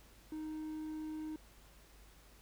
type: tone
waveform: triangle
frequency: 310.7 Hz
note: D#4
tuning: 2 cents flat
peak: -38 dBFS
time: 0.32-1.36 s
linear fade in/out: 2 ms
effects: added 50 Hz sine -61 dBFS peak until 2.41 s + pink hiss -63 dBFS RMS until 2.41 s